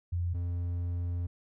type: tone pair in turn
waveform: sine / triangle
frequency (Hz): 87.31 / 87.31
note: F2 / F2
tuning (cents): 0 / 0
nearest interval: unison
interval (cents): 0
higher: neither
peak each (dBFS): -28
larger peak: neither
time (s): 0.12-0.34 / 0.34-1.27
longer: second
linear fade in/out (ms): 10
effects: none